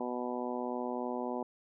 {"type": "harmonic tone", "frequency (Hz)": 123.47, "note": "B2", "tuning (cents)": 0, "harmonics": [2, 3, 4, 5, 6, 7, 8], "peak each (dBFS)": [-38, -40, -41, -42, -43, -43, -44], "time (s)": [0, 1.43], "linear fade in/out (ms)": 5, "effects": []}